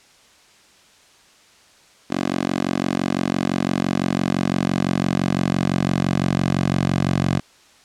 10% pulse tone with high-pass filter sweep, 45.9 Hz, F#1, 13 cents flat, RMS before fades -21 dBFS, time 2.1-7.4 s, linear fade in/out 10 ms, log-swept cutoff 270 to 130 Hz, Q 1.5, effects white hiss -52 dBFS RMS until 7.84 s + low-pass 7000 Hz 12 dB/octave

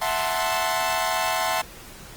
sawtooth chord, F# half-diminished seventh, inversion third, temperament equal, 659.3 / 740 / 880 / 1046.5 Hz, E5 / F#5 / A5 / C6, 0 / 0 / 0 / 0 cents, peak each -24 dBFS, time 0.01-1.62 s, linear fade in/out 10 ms, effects pink hiss -43 dBFS RMS until 2.16 s + Opus 24 kbps

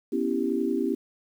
sine chord, C# half-diminished seventh, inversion third, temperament equal, 246.9 / 277.2 / 329.6 / 392 Hz, B3 / C#4 / E4 / G4, 0 / 0 / 0 / 0 cents, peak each -29 dBFS, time 0.12-0.95 s, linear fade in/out 10 ms, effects 9-bit

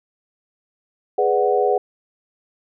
sine chord, G# half-diminished seventh, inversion none, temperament equal, 415.3 / 493.9 / 587.3 / 740 Hz, G#4 / B4 / D5 / F#5, 0 / 0 / 0 / 0 cents, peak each -19 / -20 / -25 / -20 dBFS, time 1.18-1.78 s, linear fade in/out 5 ms, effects none

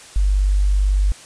sine tone, 49 Hz, G1, in tune, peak -13 dBFS, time 0.16-1.12 s, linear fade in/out 0 ms, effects white hiss -41 dBFS RMS until 1.25 s + resampled to 22050 Hz

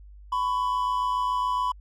triangle tone pair together, 1001.6 / 1108.7 Hz, B5 / C#6, +24 / 0 cents, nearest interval major second, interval 176 cents, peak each -22 / -29 dBFS, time 0.32-1.72 s, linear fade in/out 5 ms, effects added 50 Hz sine -44 dBFS peak until 1.8 s

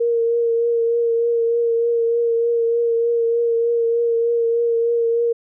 sine tone with vibrato, 465.7 Hz, A#4, 2 cents flat, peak -15 dBFS, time 0-5.33 s, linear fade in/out 10 ms, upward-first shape triangle, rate 3.3 Hz, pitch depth 24 cents each way, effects none

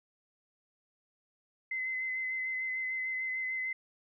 sine tone with vibrato, 2048 Hz, C7, 38 cents flat, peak -32 dBFS, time 1.71-3.73 s, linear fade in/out 5 ms, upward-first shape sine, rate 6.7 Hz, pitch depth 19 cents each way, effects none

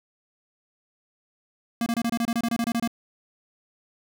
square tone bursts, 233.1 Hz, A#3, in tune, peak -23 dBFS, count 14, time 1.81-2.876 s, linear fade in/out 2 ms, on 52 ms, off 26 ms, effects none

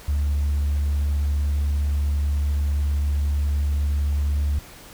sine tone, 72.3 Hz, D2, 27 cents flat, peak -17 dBFS, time 0.08-4.59 s, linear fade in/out 5 ms, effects tanh soft clip ceiling -17 dBFS + pink hiss -44 dBFS RMS until 4.93 s

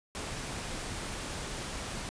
pink noise, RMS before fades -38 dBFS, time 0.15-2.09 s, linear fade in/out 0 ms, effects resampled to 22050 Hz

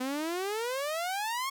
sawtooth exponential sweep, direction up, 250 to 1108.7 Hz, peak -27 dBFS, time 0-1.5 s, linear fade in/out 10 ms, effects none

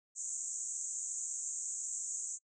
pink band-pass noise, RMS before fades -40 dBFS, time 0.15-2.39 s, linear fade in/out 50 ms, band 6500 to 8000 Hz, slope 96 dB/octave, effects noise-tail reverb RT60 0.1 s tail -26 dB re dry

